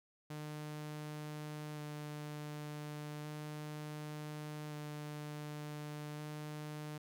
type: tone with vibrato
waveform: sawtooth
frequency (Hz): 150.2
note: D3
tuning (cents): +39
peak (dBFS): -39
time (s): 0.3-6.98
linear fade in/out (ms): 5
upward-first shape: square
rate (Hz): 0.34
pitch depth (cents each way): 9
effects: none